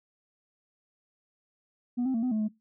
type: tone with pitch steps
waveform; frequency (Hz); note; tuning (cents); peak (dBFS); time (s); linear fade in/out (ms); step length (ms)
sine; 244.1 / 261.8 / 227.7 / 252.7 / 216.4 / 214.1; B3 / C4 / A#3 / B3 / A3 / A3; -20 / +1 / -40 / +40 / -29 / -47; -23; 1.97-2.486; 20; 86
effects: noise-tail reverb RT60 0.2 s tail -22 dB re dry + tanh soft clip ceiling -24 dBFS